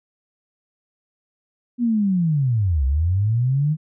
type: linear two-way sweep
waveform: sine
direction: down then up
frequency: 246.9 to 63.5 to 158.5 Hz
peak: -16 dBFS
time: 1.78-3.77 s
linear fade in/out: 50 ms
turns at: 2.85 s
effects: none